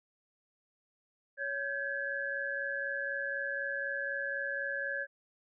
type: tone cluster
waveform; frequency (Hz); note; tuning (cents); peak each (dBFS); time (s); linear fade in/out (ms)
sine; 558 / 1568 / 1692; C#5 / G6 / G#6; +11 / 0 / +32; -40 / -37 / -36; 1.37-5.07; 50
effects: none